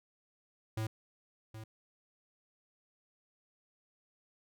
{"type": "tone with echo", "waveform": "square", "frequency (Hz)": 110, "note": "A2", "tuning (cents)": 0, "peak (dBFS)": -34, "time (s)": [0.77, 0.87], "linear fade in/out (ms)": 5, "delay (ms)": 770, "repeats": 1, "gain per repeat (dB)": -11, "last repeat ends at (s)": 1.64, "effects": []}